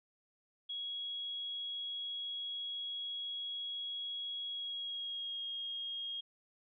sine tone with pitch glide, 3322 to 3259 Hz, G#7 to G#7, 0 to -33 cents, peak -38 dBFS, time 0.69-6.21 s, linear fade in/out 10 ms, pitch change -33 cents, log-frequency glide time 4.46-5.45 s, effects none

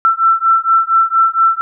sine beating tone pair, 1337 / 1341.3 Hz, E6 / E6, +24 / +30 cents, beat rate 4.3 Hz, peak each -12 dBFS, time 0.05-1.61 s, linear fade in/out 0 ms, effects none

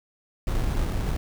brown noise with sample-and-hold, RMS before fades -25 dBFS, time 0.47-1.17 s, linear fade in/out 5 ms, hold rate 2450 Hz, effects none

